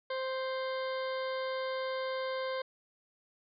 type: harmonic tone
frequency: 523.3 Hz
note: C5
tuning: in tune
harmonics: 1 / 2 / 3 / 4 / 6 / 7 / 8 / 9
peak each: -34 / -40 / -44 / -46 / -50 / -51 / -52 / -53 dBFS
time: 0.1-2.62 s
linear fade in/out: 5 ms
effects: none